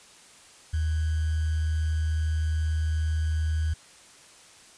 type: tone with sample-and-hold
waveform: sine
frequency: 78.8 Hz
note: D#2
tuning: 23 cents sharp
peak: -23 dBFS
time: 0.73-3.74 s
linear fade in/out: 10 ms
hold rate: 1575 Hz
effects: white hiss -52 dBFS RMS until 4.77 s + resampled to 22050 Hz